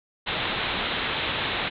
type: low-pass noise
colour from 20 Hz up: white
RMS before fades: -28 dBFS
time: 0.26-1.7 s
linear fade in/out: 20 ms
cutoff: 3900 Hz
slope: 96 dB/octave
effects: none